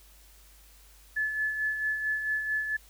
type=tone with tremolo; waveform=sine; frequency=1726 Hz; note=A6; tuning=34 cents flat; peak=-25 dBFS; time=1.16-2.77 s; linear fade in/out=10 ms; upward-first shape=sine; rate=4.5 Hz; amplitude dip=50%; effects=added 50 Hz sine -55 dBFS peak until 2.89 s + white hiss -58 dBFS RMS until 2.89 s